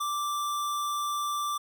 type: tone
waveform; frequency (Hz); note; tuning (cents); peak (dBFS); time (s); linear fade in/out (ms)
square; 1174; D6; -1; -29; 0-1.58; 10
effects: none